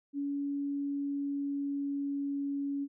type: tone with pitch glide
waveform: sine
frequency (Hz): 282.9 to 280.9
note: C#4 to C#4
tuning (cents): +35 to +23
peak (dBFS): -31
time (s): 0.13-2.88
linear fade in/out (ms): 50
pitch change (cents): -12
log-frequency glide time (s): 0.41-2.5
effects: none